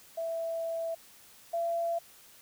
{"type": "tone pair in turn", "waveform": "sine", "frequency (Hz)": [661, 676.8], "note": ["E5", "E5"], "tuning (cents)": [5, 45], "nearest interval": "unison", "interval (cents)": 40, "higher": "second", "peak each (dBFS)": [-31, -28], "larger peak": "second", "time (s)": [[0.17, 0.95], [1.53, 1.99]], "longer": "first", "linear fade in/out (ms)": 10, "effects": ["white hiss -56 dBFS RMS until 2.41 s"]}